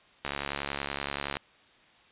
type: click train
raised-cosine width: 0.3 ms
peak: -15 dBFS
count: 80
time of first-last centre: 0.25-1.369 s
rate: 70.6 Hz
effects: white hiss -59 dBFS RMS until 2.11 s + resampled to 8000 Hz